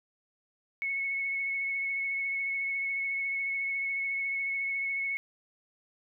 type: tone with vibrato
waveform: sine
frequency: 2200 Hz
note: C#7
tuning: 14 cents flat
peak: -29 dBFS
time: 0.82-5.17 s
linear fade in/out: 0 ms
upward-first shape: sine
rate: 14 Hz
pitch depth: 15 cents each way
effects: none